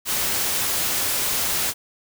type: noise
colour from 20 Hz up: white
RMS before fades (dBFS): -23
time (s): 0.05-1.74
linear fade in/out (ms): 50
effects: none